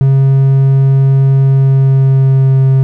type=tone with pitch glide; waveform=triangle; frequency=135.5 to 133.48 Hz; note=C#3 to C3; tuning=-39 to +35 cents; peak=-3 dBFS; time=0.01-2.83 s; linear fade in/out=0 ms; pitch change=-26 cents; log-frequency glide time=1.4-2.63 s; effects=none